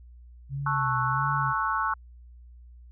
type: tone with vibrato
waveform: sine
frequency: 133.7 Hz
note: C3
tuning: 38 cents sharp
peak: -29 dBFS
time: 0.49-1.54 s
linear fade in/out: 50 ms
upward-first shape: sine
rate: 1.5 Hz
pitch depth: 95 cents each way
type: chord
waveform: sine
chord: F# minor seventh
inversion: first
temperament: equal with one note detuned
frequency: 880 / 1101.1 / 1318.5 / 1480 Hz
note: A5 / C#6 / E6 / F#6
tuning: 0 / -12 / 0 / 0 cents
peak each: -31 / -28 / -30 / -31 dBFS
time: 0.66-1.94 s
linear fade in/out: 5 ms
effects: added 60 Hz sine -46 dBFS peak until 2.91 s